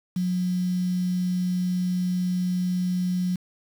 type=tone with quantisation; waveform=sine; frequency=181 Hz; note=F#3; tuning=38 cents flat; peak=-22 dBFS; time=0.16-3.36 s; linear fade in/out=5 ms; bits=7; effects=none